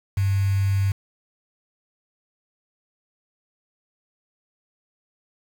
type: tone with quantisation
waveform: sine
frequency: 98 Hz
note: G2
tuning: in tune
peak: -18 dBFS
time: 0.17-0.92 s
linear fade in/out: 5 ms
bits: 6
effects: none